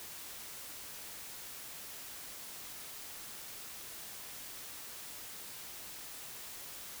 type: silence
effects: white hiss -47 dBFS RMS until 7 s